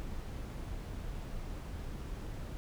brown noise, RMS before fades -41 dBFS, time 0-2.57 s, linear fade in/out 0 ms, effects none

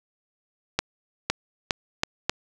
accelerating click train, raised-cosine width 0.2 ms, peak -4 dBFS, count 5, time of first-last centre 0.79-2.296 s, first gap 510 ms, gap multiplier 0.8, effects none

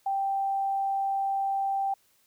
sine tone, 784 Hz, G5, in tune, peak -25 dBFS, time 0.06-1.94 s, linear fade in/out 5 ms, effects white hiss -66 dBFS RMS until 2.26 s

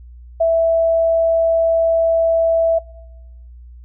sine tone, 659.3 Hz, E5, in tune, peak -11 dBFS, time 0.4-2.79 s, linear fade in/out 10 ms, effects noise-tail reverb RT60 1.0 s tail -24 dB re dry + added 60 Hz sine -36 dBFS peak until 3.84 s

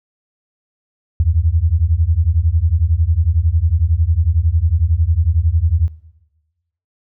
sine beating tone pair, 76.6 / 87.6 Hz, D#2 / F2, -27 / +6 cents, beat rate 11 Hz, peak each -14 dBFS, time 1.2-5.88 s, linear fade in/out 0 ms, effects noise-tail reverb RT60 1.0 s tail -17 dB re dry

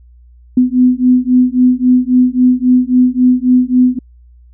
sine beating tone pair, 249.6 / 253.3 Hz, B3 / B3, +19 / +44 cents, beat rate 3.7 Hz, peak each -10 dBFS, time 0.57-3.99 s, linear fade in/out 5 ms, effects added 60 Hz sine -39 dBFS peak until 4.53 s

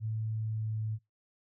sine tone with pitch glide, 110 to 109.11 Hz, A2 to A2, 0 to -14 cents, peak -31 dBFS, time 0-0.99 s, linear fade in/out 50 ms, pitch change -14 cents, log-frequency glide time 0.31-0.81 s, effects noise-tail reverb RT60 0.2 s tail -26 dB re dry

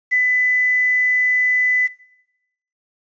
sine tone with quantisation, 2000 Hz, B6, 21 cents sharp, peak -13 dBFS, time 0.11-1.88 s, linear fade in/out 20 ms, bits 7, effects noise-tail reverb RT60 0.9 s tail -21 dB re dry + resampled to 16000 Hz

